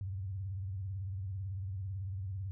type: tone with vibrato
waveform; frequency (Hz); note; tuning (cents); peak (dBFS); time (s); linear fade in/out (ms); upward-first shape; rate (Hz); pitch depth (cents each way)
sine; 95.9; G2; -37; -36; 0.01-2.51; 0; sine; 18; 130
effects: none